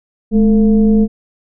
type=tone with frequency modulation; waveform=sine; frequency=212.7 Hz; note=G#3; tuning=42 cents sharp; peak=-7 dBFS; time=0.31-1.08 s; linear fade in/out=50 ms; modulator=238 Hz; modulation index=0.63; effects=none